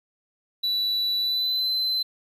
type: tone with pitch glide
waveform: triangle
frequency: 3951 to 4060 Hz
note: B7 to B7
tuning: 0 to +47 cents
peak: -21 dBFS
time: 0.63-2.03 s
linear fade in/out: 10 ms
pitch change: +47 cents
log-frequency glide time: 1.19-1.69 s
effects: 10-bit